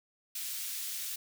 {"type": "high-pass noise", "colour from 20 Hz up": "white", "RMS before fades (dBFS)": -38, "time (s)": [0.35, 1.16], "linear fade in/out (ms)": 5, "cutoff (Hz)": 2600, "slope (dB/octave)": 12, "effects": []}